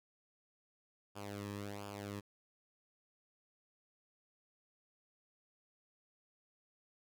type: tone with flanger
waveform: sawtooth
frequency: 101.7 Hz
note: G#2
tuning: 36 cents flat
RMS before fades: -45 dBFS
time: 1.15-2.21 s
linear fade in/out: 20 ms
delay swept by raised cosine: 0.5 to 1.41 ms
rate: 1.4 Hz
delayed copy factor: -0.75
effects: none